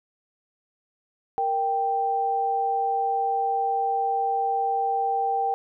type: tone pair together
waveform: sine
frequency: 466.2 / 784.1 Hz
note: A#4 / G5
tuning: 0 / 0 cents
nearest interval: major sixth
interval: 900 cents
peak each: -30 / -22 dBFS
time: 1.38-5.54 s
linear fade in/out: 0 ms
effects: none